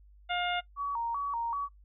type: harmonic tone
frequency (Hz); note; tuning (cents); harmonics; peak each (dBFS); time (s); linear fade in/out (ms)
709; F5; +26; 1 / 2 / 3 / 4 / 5; -32 / -35 / -37 / -38 / -39; 0.29-0.61; 20
type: tone with vibrato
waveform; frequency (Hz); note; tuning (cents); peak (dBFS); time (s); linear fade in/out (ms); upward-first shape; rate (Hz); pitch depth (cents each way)
sine; 1027; C6; -33; -30; 0.76-1.69; 50; square; 2.6; 170
effects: noise-tail reverb RT60 0.1 s tail -18 dB re dry + added 50 Hz sine -54 dBFS peak until 1.84 s